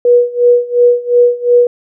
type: tone with tremolo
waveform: sine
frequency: 485 Hz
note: B4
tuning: 31 cents flat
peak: -3 dBFS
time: 0.05-1.67 s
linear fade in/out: 2 ms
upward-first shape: sine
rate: 2.8 Hz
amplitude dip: 90%
effects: none